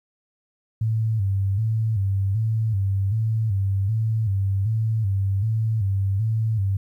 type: tone with vibrato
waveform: sine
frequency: 104.1 Hz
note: G#2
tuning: 5 cents sharp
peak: -19 dBFS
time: 0.81-6.77 s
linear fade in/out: 5 ms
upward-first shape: square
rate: 1.3 Hz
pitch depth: 110 cents each way
effects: 10-bit